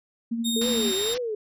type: tone with tremolo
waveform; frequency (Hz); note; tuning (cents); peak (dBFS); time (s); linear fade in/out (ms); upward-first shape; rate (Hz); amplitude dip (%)
sine; 231.2; A#3; -14; -23; 0.31-0.92; 10; sine; 13; 45
type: tone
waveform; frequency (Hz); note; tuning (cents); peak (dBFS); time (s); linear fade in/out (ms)
sawtooth; 3700; A#7; -14; -23; 0.44-1.15; 20
type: tone with vibrato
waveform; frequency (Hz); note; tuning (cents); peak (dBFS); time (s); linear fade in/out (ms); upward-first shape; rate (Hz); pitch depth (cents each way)
sine; 433.9; A4; -24; -26; 0.56-1.35; 5; triangle; 2; 270
type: low-pass noise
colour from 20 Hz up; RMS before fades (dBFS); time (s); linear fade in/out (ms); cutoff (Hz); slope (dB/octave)
white; -36; 0.61-1.18; 5; 5800; 96
effects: resampled to 32000 Hz